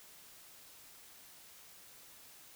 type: silence
effects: white hiss -57 dBFS RMS until 2.55 s